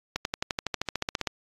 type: accelerating click train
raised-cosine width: 0.2 ms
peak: -10 dBFS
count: 16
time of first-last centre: 0.16-1.272 s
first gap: 91 ms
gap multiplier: 0.97
effects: AAC 32 kbps